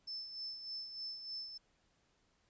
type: tone with tremolo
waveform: sine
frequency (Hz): 5274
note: E8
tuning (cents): 0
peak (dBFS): -40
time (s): 0.07-1.58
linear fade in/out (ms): 10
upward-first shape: sine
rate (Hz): 3.3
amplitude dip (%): 55
effects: pink hiss -75 dBFS RMS until 2.49 s + resampled to 16000 Hz